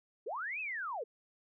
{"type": "linear two-way sweep", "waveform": "sine", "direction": "up then down", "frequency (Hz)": [360.1, 2633, 403.9], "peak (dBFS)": -36, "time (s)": [0.26, 1.04], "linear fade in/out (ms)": 10, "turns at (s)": 0.6, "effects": []}